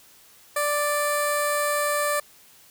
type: tone with notch filter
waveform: 10% pulse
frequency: 587.3 Hz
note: D5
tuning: in tune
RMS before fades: -24 dBFS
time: 0.56-2.2 s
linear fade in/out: 5 ms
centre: 3100 Hz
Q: 0.74
effects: white hiss -53 dBFS RMS until 2.7 s